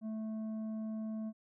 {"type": "tone with tanh clipping", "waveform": "triangle", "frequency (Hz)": 218.8, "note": "A3", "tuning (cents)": -9, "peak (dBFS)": -38, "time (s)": [0.01, 1.33], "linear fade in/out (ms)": 50, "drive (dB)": 11, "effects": []}